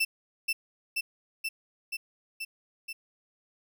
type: tone with echo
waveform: 35% pulse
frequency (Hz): 2664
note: E7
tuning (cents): +18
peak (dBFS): -22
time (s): 0-0.05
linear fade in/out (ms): 10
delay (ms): 480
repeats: 6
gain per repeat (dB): -2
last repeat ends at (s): 2.93
effects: none